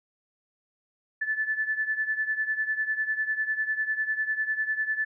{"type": "beating tone pair", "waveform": "sine", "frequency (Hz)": [1742, 1752], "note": ["A6", "A6"], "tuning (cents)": [-18, -8], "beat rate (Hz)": 10, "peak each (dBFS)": [-27, -31], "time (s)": [1.21, 5.05], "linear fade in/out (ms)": 10, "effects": []}